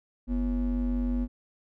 triangle ring-modulated tone, 146.83 Hz, D3, in tune, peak -20 dBFS, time 0.27-1.28 s, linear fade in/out 50 ms, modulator 98.8 Hz, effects none

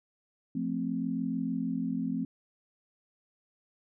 sine chord, F major, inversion none, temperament equal with one note detuned, 174.61 / 221 / 261.6 Hz, F3 / A3 / C4, 0 / +8 / 0 cents, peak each -35 / -34 / -32 dBFS, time 0.55-2.25 s, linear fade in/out 5 ms, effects none

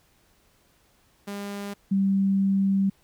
sawtooth / sine tone pair in turn, 201.7 / 195.05 Hz, G3 / G3, +50 / -8 cents, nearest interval minor second, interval 58 cents, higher first, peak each -28 / -19 dBFS, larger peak second, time 1.27-1.74 / 1.91-2.9 s, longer second, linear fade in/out 10 ms, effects pink hiss -63 dBFS RMS until 3.03 s

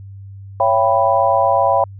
sine chord, C# half-diminished seventh, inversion none, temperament equal with one note detuned, 554.4 / 675.8 / 784 / 987.8 Hz, C#5 / E5 / G5 / B5, 0 / +43 / 0 / 0 cents, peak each -17 dBFS, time 0.6-1.84 s, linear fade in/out 2 ms, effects added 98 Hz sine -32 dBFS peak until 1.99 s

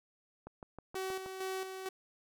click train, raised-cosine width 1 ms, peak -32 dBFS, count 6, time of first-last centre 0.47-1.261 s, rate 6.32 Hz
sawtooth tone with tremolo, 378.8 Hz, F#4, 41 cents sharp, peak -32 dBFS, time 0.95-1.89 s, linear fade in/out 5 ms, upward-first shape square, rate 2.2 Hz, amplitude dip 50%
effects none

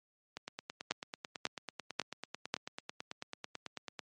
two click trains, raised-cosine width 0.2 ms, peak -13 / -23 dBFS, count 4 / 34, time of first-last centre 0.91-2.54 / 0.37-3.992 s, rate 1.84 / 9.11 Hz, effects high-pass 150 Hz 12 dB/octave + MP3 48 kbps

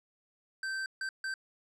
square tone bursts at uneven times, 1555 Hz, G6, 14 cents flat, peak -34 dBFS, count 3, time 0.63-0.86 / 1.01-1.09 / 1.24-1.34 s, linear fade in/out 2 ms, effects low-pass 7000 Hz 12 dB/octave

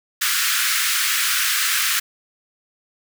pink high-pass noise, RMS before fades -20 dBFS, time 0.21-2 s, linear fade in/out 10 ms, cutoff 1300 Hz, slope 48 dB/octave, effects none

